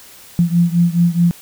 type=beating tone pair; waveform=sine; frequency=170.4 / 175.1 Hz; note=F3 / F3; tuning=-42 / +5 cents; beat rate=4.7 Hz; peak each=-13 / -15 dBFS; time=0.39-1.31 s; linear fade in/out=0 ms; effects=white hiss -41 dBFS RMS until 1.41 s